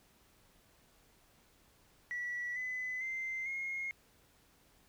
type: tone with pitch steps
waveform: sine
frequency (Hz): 1947 / 2012 / 2080 / 2149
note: B6 / B6 / C7 / C7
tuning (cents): -25 / +32 / -11 / +46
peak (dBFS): -35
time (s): 2.11-3.91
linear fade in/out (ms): 0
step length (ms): 450
effects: tanh soft clip ceiling -32 dBFS + pink hiss -67 dBFS RMS until 4.88 s